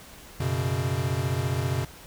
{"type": "chord", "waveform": "square", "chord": "F# suspended fourth", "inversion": "none", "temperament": "equal", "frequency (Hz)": [92.5, 123.47, 138.59], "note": ["F#2", "B2", "C#3"], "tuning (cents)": [0, 0, 0], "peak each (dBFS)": [-31, -29, -30], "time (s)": [0.4, 1.85], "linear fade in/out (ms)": 5, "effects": ["added 60 Hz sine -54 dBFS peak until 2.06 s", "pink hiss -47 dBFS RMS until 2.06 s"]}